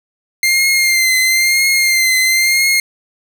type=tone with vibrato; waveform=sawtooth; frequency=2100 Hz; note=C7; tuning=6 cents sharp; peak=-7 dBFS; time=0.43-2.8 s; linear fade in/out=2 ms; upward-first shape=triangle; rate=1 Hz; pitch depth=48 cents each way; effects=none